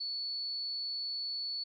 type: tone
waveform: sine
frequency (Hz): 4435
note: C#8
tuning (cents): 0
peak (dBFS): -34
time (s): 0-1.64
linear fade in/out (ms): 10
effects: MP3 96 kbps